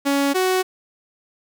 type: tone pair in turn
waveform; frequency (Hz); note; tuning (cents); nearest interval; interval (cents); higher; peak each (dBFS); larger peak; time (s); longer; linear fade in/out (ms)
sawtooth; 280 / 372; C#4 / F#4; +18 / +9; perfect fourth; 491; second; -13; neither; 0.05-0.34 / 0.34-0.63; neither; 20
effects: none